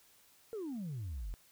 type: exponential sweep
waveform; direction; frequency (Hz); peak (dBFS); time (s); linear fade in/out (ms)
sine; down; 468.9 to 40.11; -36; 0.53-1.34; 0
effects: tanh soft clip ceiling -36 dBFS + white hiss -65 dBFS RMS until 1.51 s